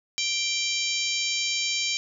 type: harmonic tone with a mistuned harmonic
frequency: 784 Hz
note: G5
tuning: in tune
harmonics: 3 / 4 / 5 / 6 / 7 / 8 / 9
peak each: -30 / -31 / -32 / -33 / -33 / -34 / -35 dBFS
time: 0.18-1.97 s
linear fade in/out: 0 ms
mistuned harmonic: 8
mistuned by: +31 cents
effects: none